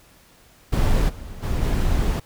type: noise with level steps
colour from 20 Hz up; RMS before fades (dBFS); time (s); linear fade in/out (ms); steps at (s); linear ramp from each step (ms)
brown; -18 / -35 / -23 / -20; 0.72-2.2; 10; 1.08 / 1.42 / 1.61; 20
effects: pink hiss -53 dBFS RMS until 2.25 s